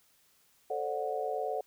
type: chord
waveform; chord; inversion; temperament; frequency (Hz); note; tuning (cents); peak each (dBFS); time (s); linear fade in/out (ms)
sine; D dominant seventh; second; just; 440.5 / 528.6 / 587.3 / 734.2; A4 / C5 / D5 / F#5; +2 / +18 / 0 / -14; -36 / -38 / -38 / -35; 0.7-1.61; 5
effects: white hiss -67 dBFS RMS until 1.66 s